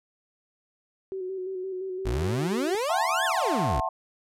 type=tone with vibrato; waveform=sine; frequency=375.3 Hz; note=F#4; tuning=25 cents sharp; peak=-30 dBFS; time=1.12-2.75 s; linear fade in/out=0 ms; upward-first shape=square; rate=5.8 Hz; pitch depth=32 cents each way
type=exponential two-way sweep; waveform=30% pulse; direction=up then down; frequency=49.88 to 1800 to 49.88 Hz; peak=-23 dBFS; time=2.05-3.81 s; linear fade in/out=10 ms; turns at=3.25 s
type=chord; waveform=sine; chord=F# half-diminished seventh; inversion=third; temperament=just; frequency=666 / 740 / 888 / 1065.6 Hz; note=E5 / F#5 / A5 / C6; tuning=+18 / 0 / +16 / +31 cents; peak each=-31 dBFS; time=2.89-3.89 s; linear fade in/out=5 ms
effects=low-pass 12000 Hz 12 dB/octave